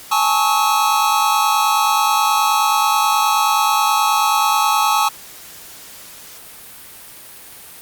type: chord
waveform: square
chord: A major seventh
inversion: third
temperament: equal with one note detuned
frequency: 830.6 / 880 / 1108.7 / 1287.7 Hz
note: G#5 / A5 / C#6 / E6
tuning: 0 / 0 / 0 / -41 cents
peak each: -20 dBFS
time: 0.11-5.09 s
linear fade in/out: 10 ms
effects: white hiss -38 dBFS RMS until 7.81 s + Opus 48 kbps